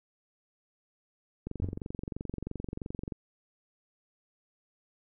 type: click train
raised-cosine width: 3 ms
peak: -23 dBFS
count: 39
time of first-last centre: 1.47-3.122 s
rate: 23 Hz
type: tone with exponential decay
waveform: triangle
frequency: 92.5 Hz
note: F#2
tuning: in tune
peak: -24 dBFS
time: 1.62-1.8 s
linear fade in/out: 0 ms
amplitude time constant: 37 ms
effects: none